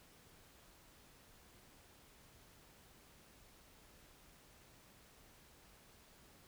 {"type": "silence", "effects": ["pink hiss -64 dBFS RMS until 6.47 s"]}